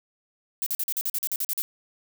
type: noise bursts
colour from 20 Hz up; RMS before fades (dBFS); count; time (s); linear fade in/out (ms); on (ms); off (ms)
violet; -27; 12; 0.62-1.62; 0; 43; 44
effects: none